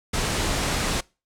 pink low-pass noise, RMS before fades -25 dBFS, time 0.13-1.01 s, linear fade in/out 10 ms, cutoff 9700 Hz, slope 24 dB/octave, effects noise-tail reverb RT60 0.3 s tail -24 dB re dry

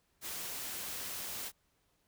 white noise, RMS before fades -41 dBFS, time 0.21-1.52 s, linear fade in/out 50 ms, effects pink hiss -75 dBFS RMS until 2.07 s

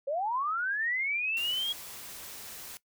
sine linear sweep, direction up, 526 to 3322 Hz, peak -28 dBFS, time 0.07-1.73 s, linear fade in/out 10 ms
white noise, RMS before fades -44 dBFS, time 1.37-2.77 s, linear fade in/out 0 ms
effects noise-tail reverb RT60 0.1 s tail -19 dB re dry

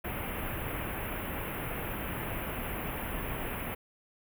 pink band-stop noise, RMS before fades -36 dBFS, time 0.04-3.75 s, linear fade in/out 10 ms, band 2900 to 11000 Hz, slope 48 dB/octave, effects none

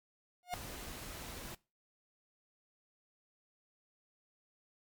45% pulse tone with exponential growth, 716 Hz, F5, 43 cents sharp, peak -32 dBFS, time 0.43-0.54 s, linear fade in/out 0 ms, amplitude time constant 22 ms
pink noise, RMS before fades -46 dBFS, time 0.53-1.55 s, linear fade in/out 5 ms
effects noise-tail reverb RT60 0.3 s tail -22 dB re dry + MP3 96 kbps

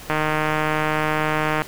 click train, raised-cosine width 0.5 ms, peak -6 dBFS, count 235, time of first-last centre 0.1-1.619 s, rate 154 Hz, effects pink hiss -39 dBFS RMS until 1.67 s

